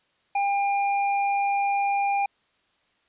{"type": "tone", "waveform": "square", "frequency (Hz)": 801, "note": "G5", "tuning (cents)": 37, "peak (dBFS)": -22, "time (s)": [0.35, 2.26], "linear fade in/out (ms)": 5, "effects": ["white hiss -67 dBFS RMS until 3.08 s", "resampled to 8000 Hz"]}